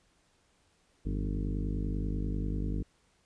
harmonic tone with a mistuned harmonic, 50.2 Hz, G1, 42 cents sharp, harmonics 1 / 2 / 3 / 4 / 5 / 6 / 7 / 8 / 9, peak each -32 / -38 / -39 / -41 / -41 / -41 / -50 / -50 / -49 dBFS, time 1.05-2.83 s, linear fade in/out 10 ms, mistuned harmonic 3, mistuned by +86 cents, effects pink hiss -69 dBFS RMS until 3.25 s + resampled to 22050 Hz

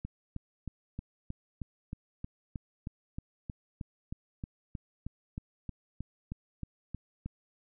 click train, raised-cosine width 5 ms, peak -25 dBFS, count 24, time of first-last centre 0.05-7.26 s, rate 3.19 Hz, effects none

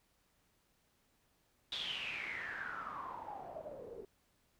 white noise with low-pass filter sweep, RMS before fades -44 dBFS, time 1.72-4.05 s, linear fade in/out 2 ms, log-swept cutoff 3600 to 420 Hz, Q 9.8, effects pink hiss -75 dBFS RMS until 4.59 s

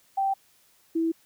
sine tone pair in turn, 780 / 327.9 Hz, G5 / E4, -9 / -9 cents, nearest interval octave + minor third, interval 1500 cents, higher first, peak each -22 dBFS, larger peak neither, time 0.17-0.34 / 0.95-1.12 s, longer neither, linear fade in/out 10 ms, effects white hiss -62 dBFS RMS until 1.25 s

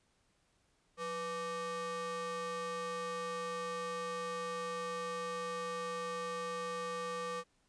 square ring-modulated tone, 337.6 Hz, E4, 41 cents sharp, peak -35 dBFS, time 0.97-7.44 s, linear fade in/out 50 ms, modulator 832 Hz, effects pink hiss -74 dBFS RMS until 7.68 s + resampled to 22050 Hz

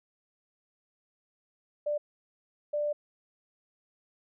sine tone bursts at uneven times, 591 Hz, D5, 11 cents sharp, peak -27 dBFS, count 2, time 1.86-1.98 / 2.73-2.93 s, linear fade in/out 10 ms, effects none

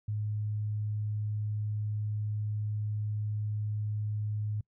sine tone, 105.7 Hz, G#2, 31 cents sharp, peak -30 dBFS, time 0.08-4.61 s, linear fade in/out 5 ms, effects noise-tail reverb RT60 0.1 s tail -26 dB re dry

